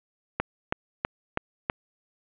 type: click train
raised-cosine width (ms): 0.5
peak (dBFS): -9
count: 5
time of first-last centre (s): 0.4-1.699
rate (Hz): 3.08
effects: resampled to 8000 Hz + 7-bit